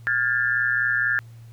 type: tone cluster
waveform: sine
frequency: 1413 / 1631 / 1755 Hz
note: F6 / G#6 / A6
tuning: +20 / -32 / -5 cents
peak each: -26 / -23 / -23 dBFS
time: 0.07-1.19 s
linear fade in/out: 0 ms
effects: added 115 Hz sine -41 dBFS peak until 1.52 s + pink hiss -59 dBFS RMS until 1.52 s